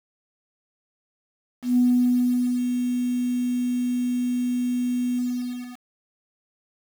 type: tone with ADSR envelope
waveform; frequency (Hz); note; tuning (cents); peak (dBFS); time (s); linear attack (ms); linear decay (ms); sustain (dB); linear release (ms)
sine; 246.9; B3; 0; -14; 1.62-5.81; 150; 820; -7; 630
effects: tanh soft clip ceiling -10 dBFS + 7-bit